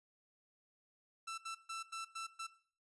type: tone bursts at uneven times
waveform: sawtooth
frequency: 1333 Hz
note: E6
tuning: 19 cents sharp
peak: -38 dBFS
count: 6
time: 1.27-1.38 / 1.45-1.55 / 1.69-1.83 / 1.92-2.05 / 2.15-2.27 / 2.39-2.47 s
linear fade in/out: 10 ms
effects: noise-tail reverb RT60 0.5 s tail -17 dB re dry + resampled to 24000 Hz